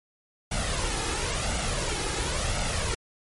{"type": "noise with flanger", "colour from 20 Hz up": "pink", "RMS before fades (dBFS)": -28, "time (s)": [0.51, 2.95], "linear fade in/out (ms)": 10, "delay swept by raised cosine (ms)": [1.4, 2.4], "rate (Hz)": 0.96, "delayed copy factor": 0.55, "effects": ["MP3 48 kbps"]}